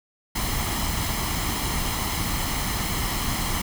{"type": "noise with comb filter", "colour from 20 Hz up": "pink", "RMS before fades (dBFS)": -26, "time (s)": [0.35, 3.62], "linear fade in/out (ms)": 10, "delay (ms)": 0.97, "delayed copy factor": 0.55, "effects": []}